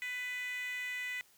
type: tone with high-pass filter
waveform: 10% pulse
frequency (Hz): 497.6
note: B4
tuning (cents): +13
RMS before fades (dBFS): -39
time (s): 0.02-1.21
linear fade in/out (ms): 0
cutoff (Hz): 2100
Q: 9.3
effects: white hiss -65 dBFS RMS until 1.37 s